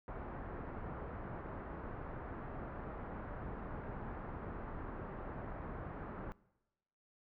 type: low-pass noise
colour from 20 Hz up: pink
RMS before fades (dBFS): -45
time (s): 0.08-6.32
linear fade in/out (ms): 0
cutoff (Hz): 1500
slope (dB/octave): 24
effects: noise-tail reverb RT60 1.0 s tail -22 dB re dry